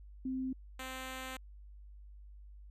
sine / 5% pulse tone pair in turn, 260.2 / 260.2 Hz, C4 / C4, -9 / -9 cents, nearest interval unison, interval 0 cents, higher neither, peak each -34 / -30 dBFS, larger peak second, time 0.25-0.53 / 0.79-1.37 s, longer second, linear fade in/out 5 ms, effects added 50 Hz sine -50 dBFS peak until 2.7 s + resampled to 32000 Hz

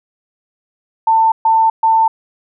sine tone bursts, 894 Hz, A5, 27 cents sharp, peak -8 dBFS, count 3, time 1.07-2.08 s, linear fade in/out 5 ms, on 250 ms, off 130 ms, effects none

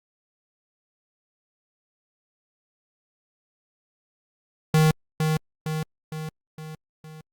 square tone with echo, 156.3 Hz, D#3, 8 cents sharp, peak -16 dBFS, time 4.74-4.91 s, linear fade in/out 2 ms, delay 460 ms, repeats 5, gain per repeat -5 dB, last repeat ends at 7.21 s, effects Opus 48 kbps

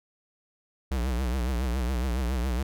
square tone with vibrato, 62.5 Hz, B1, 21 cents sharp, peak -26 dBFS, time 0.91-2.63 s, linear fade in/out 5 ms, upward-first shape triangle, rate 7.2 Hz, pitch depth 160 cents each way, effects none

